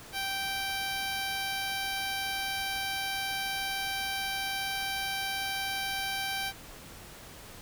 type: tone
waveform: 10% pulse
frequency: 781 Hz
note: G5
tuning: 7 cents flat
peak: -23 dBFS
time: 0.12-6.53 s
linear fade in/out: 50 ms
effects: pink hiss -48 dBFS RMS until 7.61 s